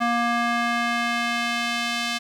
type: tone with band-pass filter sweep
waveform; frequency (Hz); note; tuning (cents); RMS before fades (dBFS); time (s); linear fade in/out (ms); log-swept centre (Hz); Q
square; 236.2; A#3; +23; -24; 0-2.19; 20; 1200 to 3400; 1
effects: 9-bit